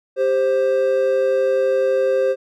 triangle tone pair together, 394.1 / 526 Hz, G4 / C5, +9 / +9 cents, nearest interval perfect fourth, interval 500 cents, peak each -19 / -14 dBFS, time 0.16-2.36 s, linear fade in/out 50 ms, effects none

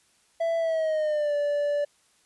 triangle tone with pitch glide, 664 to 581.4 Hz, E5 to D5, +12 to -18 cents, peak -21 dBFS, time 0.4-1.85 s, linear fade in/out 10 ms, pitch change -230 cents, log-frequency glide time 0.58-1.35 s, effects white hiss -64 dBFS RMS until 2.25 s + resampled to 24000 Hz

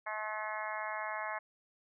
harmonic tone, 214.6 Hz, A3, 43 cents flat, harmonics 3 / 4 / 5 / 6 / 7 / 8 / 9 / 10, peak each -43 / -42 / -42 / -47 / -48 / -43 / -49 / -45 dBFS, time 0.06-1.39 s, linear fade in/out 10 ms, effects none

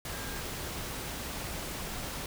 sine tone in noise, 1611 Hz, G6, 47 cents sharp, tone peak -46 dBFS, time 0.11-0.4 s, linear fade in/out 2 ms, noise pink, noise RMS -38 dBFS, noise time 0.05-2.26 s, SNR -11 dB, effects none

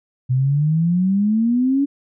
sine exponential sweep, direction up, 125.2 to 285.9 Hz, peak -14 dBFS, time 0.29-1.86 s, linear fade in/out 20 ms, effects none

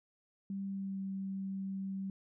sine tone with pitch glide, 196 to 193.3 Hz, G3 to G3, 0 to -24 cents, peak -36 dBFS, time 0.5-2.1 s, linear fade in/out 2 ms, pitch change -24 cents, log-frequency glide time 0.66-1.01 s, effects none

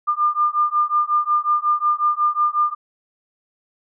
sine beating tone pair, 1200 / 1205.5 Hz, D6 / D6, +37 / +45 cents, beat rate 5.5 Hz, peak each -19 dBFS, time 0.07-2.75 s, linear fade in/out 20 ms, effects none

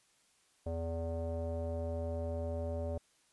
square tone with low-pass filter, 82.8 Hz, E2, 8 cents sharp, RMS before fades -37 dBFS, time 0.66-2.98 s, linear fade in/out 5 ms, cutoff 600 Hz, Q 5.2, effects white hiss -70 dBFS RMS until 3.32 s + resampled to 24000 Hz

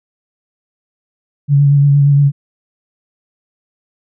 sine tone with vibrato, 142.1 Hz, C#3, 43 cents sharp, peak -6 dBFS, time 1.48-2.32 s, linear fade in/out 50 ms, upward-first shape sine, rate 8.6 Hz, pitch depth 24 cents each way, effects none

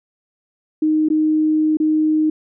sine tone with dropouts, 310 Hz, D#4, 6 cents flat, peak -13 dBFS, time 0.82-2.3 s, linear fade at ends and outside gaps 5 ms, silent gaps 1.087-1.101 / 1.771-1.8 s, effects none

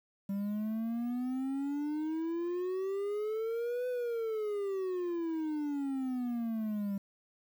triangle exponential two-way sweep, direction up then down, 196 to 503 to 196 Hz, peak -30 dBFS, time 0.29-6.98 s, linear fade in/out 5 ms, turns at 3.88 s, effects 10-bit

